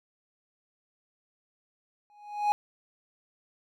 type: tone with exponential growth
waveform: triangle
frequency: 830.6 Hz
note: G#5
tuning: in tune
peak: -17 dBFS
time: 2.1-2.52 s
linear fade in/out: 0 ms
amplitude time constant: 90 ms
effects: none